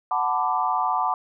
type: chord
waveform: sine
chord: B minor seventh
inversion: second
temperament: equal with one note detuned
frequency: 740 / 880 / 1000.4 / 1174.7 Hz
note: F#5 / A5 / B5 / D6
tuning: 0 / 0 / +22 / 0 cents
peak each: -26 dBFS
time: 0.11-1.14 s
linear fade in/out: 2 ms
effects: none